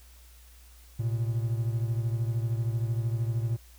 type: beating tone pair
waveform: triangle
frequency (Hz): 113.3 / 126.3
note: A#2 / B2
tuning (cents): -49 / +39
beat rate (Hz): 13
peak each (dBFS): -25 / -31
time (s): 0.99-3.57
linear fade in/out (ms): 10
effects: added 60 Hz sine -51 dBFS peak until 3.78 s + white hiss -58 dBFS RMS until 3.78 s